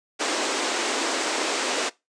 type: band-pass noise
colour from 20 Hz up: pink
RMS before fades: -26 dBFS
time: 0.19-1.9 s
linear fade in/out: 20 ms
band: 270 to 8600 Hz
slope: 48 dB/octave
effects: noise-tail reverb RT60 0.2 s tail -20 dB re dry + resampled to 22050 Hz